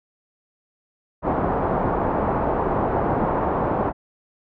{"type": "low-pass noise", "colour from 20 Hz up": "white", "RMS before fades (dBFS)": -22, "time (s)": [1.22, 3.93], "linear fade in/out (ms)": 50, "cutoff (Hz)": 980, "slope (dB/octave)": 24, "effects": []}